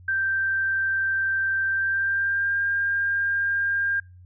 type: tone with pitch glide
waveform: sine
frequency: 1568 to 1603.7 Hz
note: G6 to G6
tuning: 0 to +39 cents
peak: -21 dBFS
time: 0.08-4 s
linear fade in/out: 5 ms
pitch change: +39 cents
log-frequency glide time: 1.69-2.6 s
effects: noise-tail reverb RT60 0.3 s tail -26 dB re dry + added 90 Hz sine -45 dBFS peak until 4.25 s